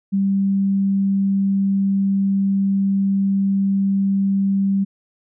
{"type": "tone", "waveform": "sine", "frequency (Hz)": 196, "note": "G3", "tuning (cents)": 0, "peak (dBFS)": -15, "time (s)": [0.12, 4.85], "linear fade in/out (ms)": 20, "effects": []}